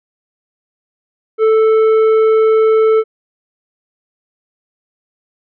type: tone with tanh clipping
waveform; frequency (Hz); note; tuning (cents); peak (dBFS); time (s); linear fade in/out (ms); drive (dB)
triangle; 440; A4; 0; -9; 1.38-3.04; 50; 12
effects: none